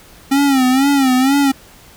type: tone with vibrato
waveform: square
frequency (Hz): 268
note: C4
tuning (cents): +42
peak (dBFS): -11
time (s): 0.31-1.52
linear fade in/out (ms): 10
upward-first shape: sine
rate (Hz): 2.1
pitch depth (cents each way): 100
effects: pink hiss -43 dBFS RMS until 1.96 s